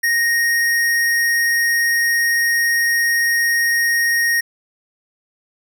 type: tone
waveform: square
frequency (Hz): 1864.7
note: A#6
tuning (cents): 0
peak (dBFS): -15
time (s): 0.03-4.41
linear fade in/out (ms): 10
effects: none